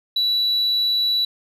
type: tone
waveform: sine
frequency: 3938 Hz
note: B7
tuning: 6 cents flat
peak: -15 dBFS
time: 0.16-1.25 s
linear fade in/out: 5 ms
effects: tanh soft clip ceiling -15 dBFS